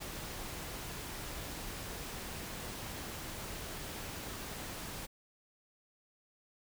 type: noise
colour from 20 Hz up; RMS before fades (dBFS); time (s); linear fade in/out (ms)
pink; -43; 0-5.07; 20
effects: none